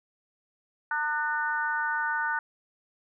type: harmonic tone with a mistuned harmonic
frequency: 302.2 Hz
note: D4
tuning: 50 cents sharp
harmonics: 3 / 4 / 5 / 6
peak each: -31 / -36 / -28 / -37 dBFS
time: 0.91-2.39 s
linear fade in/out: 2 ms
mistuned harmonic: 5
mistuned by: -28 cents
effects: none